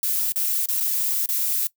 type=noise with dropouts; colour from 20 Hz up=violet; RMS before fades=-23 dBFS; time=0.03-1.67 s; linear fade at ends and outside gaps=1 ms; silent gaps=0.321-0.359 / 0.658-0.686 / 0.802-0.806 / 1.26-1.289 s; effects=noise-tail reverb RT60 0.1 s tail -20 dB re dry